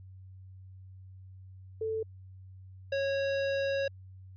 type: tone pair in turn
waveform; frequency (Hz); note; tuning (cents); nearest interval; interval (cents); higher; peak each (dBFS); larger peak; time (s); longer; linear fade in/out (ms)
sine / square; 441.2 / 550.1; A4 / C#5; +5 / -13; major third; 382; second; -30 / -29; second; 1.81-2.03 / 2.92-3.88; second; 5
effects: added 94 Hz sine -47 dBFS peak until 4.36 s + resampled to 11025 Hz